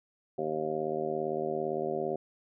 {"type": "harmonic tone", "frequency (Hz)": 77.7, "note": "D#2", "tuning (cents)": -2, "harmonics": [2, 3, 4, 5, 6, 7, 8, 9], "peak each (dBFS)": [-44, -41, -43, -33, -42, -36, -41, -37], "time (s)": [0.38, 2.16], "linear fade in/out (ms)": 5, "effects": []}